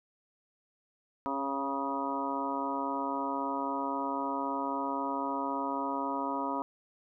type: harmonic tone with a mistuned harmonic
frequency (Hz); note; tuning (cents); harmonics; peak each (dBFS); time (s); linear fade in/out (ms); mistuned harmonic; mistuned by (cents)
138.1; C#3; -6; 2 / 3 / 4 / 5 / 6 / 7 / 8 / 9; -36 / -43 / -41 / -40 / -46 / -34 / -46 / -39; 1.26-6.62; 0; 3; -16
effects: none